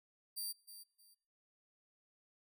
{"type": "tone with echo", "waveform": "10% pulse", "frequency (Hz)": 4699, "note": "D8", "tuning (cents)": 0, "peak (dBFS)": -33, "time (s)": [0.36, 0.53], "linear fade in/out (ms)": 20, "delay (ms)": 310, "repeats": 2, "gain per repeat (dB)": -12, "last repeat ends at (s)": 1.15, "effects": ["noise-tail reverb RT60 0.7 s tail -23 dB re dry"]}